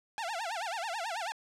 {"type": "tone with vibrato", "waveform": "sawtooth", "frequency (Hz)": 785, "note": "G5", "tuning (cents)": 2, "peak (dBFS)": -30, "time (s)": [0.18, 1.32], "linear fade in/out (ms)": 0, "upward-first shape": "sine", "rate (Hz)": 9.2, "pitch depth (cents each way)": 290, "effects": ["low-pass 8000 Hz 12 dB/octave"]}